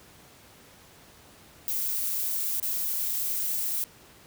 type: noise with dropouts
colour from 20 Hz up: violet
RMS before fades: -29 dBFS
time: 1.68-3.84 s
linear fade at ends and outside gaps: 0 ms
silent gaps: 2.599-2.627 s
effects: pink hiss -53 dBFS RMS until 4.26 s + high-pass 60 Hz 12 dB/octave